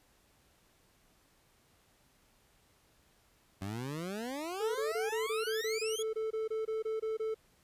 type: exponential sweep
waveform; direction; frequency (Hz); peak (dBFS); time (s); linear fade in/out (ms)
20% pulse; up; 92.1 to 3420; -32; 3.61-6.03; 10
type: tone bursts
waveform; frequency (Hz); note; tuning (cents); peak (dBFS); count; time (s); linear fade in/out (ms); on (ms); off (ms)
triangle; 440; A4; 0; -30; 16; 4.6-7.345; 10; 150; 23
effects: pink hiss -68 dBFS RMS until 7.63 s + resampled to 32000 Hz